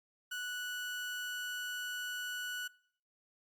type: tone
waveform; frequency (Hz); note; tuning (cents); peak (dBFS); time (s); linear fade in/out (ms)
30% pulse; 1476; F#6; -5; -35; 0.31-2.68; 10
effects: noise-tail reverb RT60 0.6 s tail -22 dB re dry + Opus 48 kbps